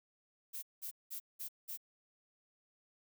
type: noise bursts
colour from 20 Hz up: violet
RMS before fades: -43 dBFS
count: 5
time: 0.53-1.775 s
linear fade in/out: 20 ms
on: 97 ms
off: 190 ms
effects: none